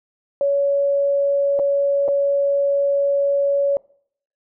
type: tone with dropouts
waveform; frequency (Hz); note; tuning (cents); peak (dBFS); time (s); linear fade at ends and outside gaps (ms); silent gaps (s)
sine; 562; C#5; +24; -15; 0.41-3.77; 1; 1.591-1.596 / 2.08-2.085
effects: noise-tail reverb RT60 0.6 s tail -23 dB re dry